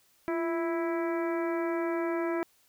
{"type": "harmonic tone with a mistuned harmonic", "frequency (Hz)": 329.6, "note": "E4", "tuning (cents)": 0, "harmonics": [1, 2, 3, 4, 5, 6, 7], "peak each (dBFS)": [-29, -35, -39, -41, -43, -45, -46], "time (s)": [0.28, 2.43], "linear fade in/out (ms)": 0, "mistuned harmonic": 1, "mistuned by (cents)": 59, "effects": ["white hiss -66 dBFS RMS until 2.68 s"]}